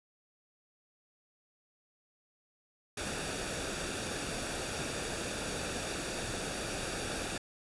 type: noise with comb filter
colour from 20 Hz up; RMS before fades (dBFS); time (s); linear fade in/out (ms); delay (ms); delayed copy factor
pink; -37; 2.97-7.38; 5; 0.97; -0.5
effects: resampled to 24000 Hz